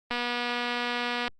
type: click train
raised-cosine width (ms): 0.3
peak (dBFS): -14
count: 284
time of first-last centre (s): 0.11-1.279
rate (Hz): 242
effects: Opus 24 kbps